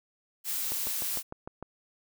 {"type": "noise", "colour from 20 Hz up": "blue", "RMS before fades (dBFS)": -32, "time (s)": [0.44, 1.23], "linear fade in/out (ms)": 50}
{"type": "click train", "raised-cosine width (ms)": 1, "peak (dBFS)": -25, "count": 7, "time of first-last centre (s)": [0.72, 1.626], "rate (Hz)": 6.62}
{"effects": []}